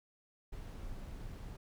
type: noise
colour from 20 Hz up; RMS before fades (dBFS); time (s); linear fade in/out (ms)
brown; -45; 0.52-1.57; 10
effects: none